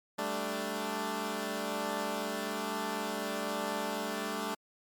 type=chord; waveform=10% pulse; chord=G suspended second; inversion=none; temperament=equal; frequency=196 / 220 / 293.7 Hz; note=G3 / A3 / D4; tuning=0 / 0 / 0 cents; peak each=-30 / -28 / -30 dBFS; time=0.18-4.55 s; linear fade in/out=10 ms; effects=MP3 96 kbps